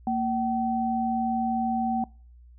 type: tone pair together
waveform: sine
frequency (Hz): 230.7 / 764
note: A#3 / G5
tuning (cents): -18 / -45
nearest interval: octave + major sixth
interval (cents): 2073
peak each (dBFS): -26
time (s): 0.07-2.04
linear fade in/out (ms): 2
effects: noise-tail reverb RT60 0.4 s tail -24 dB re dry + added 60 Hz sine -48 dBFS peak until 2.58 s